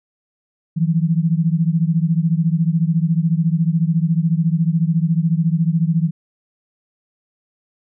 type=beating tone pair; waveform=sine; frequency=160 / 174 Hz; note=D#3 / F3; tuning=+49 / -6 cents; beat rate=14 Hz; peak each=-16 / -18 dBFS; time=0.76-6.11 s; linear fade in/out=20 ms; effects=none